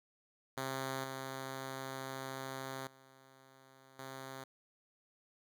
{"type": "tone with level steps", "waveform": "5% pulse", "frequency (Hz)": 133.2, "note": "C3", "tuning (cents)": 31, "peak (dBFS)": [-26, -30, -49, -34], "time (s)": [0.57, 4.44], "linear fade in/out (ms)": 5, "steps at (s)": [1.04, 2.87, 3.99], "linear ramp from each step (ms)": 2, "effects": []}